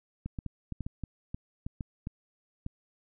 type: clicks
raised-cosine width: 5 ms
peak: -23 dBFS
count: 12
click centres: 0.26 / 0.388 / 0.463 / 0.723 / 0.807 / 0.865 / 1.037 / 1.345 / 1.665 / 1.808 / 2.071 / 2.664 s
effects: none